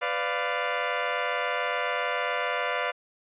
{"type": "chord", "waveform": "15% pulse", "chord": "B diminished", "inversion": "none", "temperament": "equal with one note detuned", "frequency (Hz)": [500.2, 587.3, 698.5], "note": ["B4", "D5", "F5"], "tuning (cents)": [22, 0, 0], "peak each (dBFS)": -24, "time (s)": [0.01, 2.92], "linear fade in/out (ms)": 20, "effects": ["resampled to 8000 Hz"]}